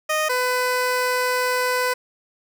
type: tone pair in turn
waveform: 15% pulse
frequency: 619 / 501.4 Hz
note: D#5 / B4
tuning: -9 / +26 cents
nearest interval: major third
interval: 365 cents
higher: first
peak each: -13 dBFS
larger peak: neither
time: 0.09-0.29 / 0.29-1.94 s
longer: second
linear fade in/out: 10 ms
effects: none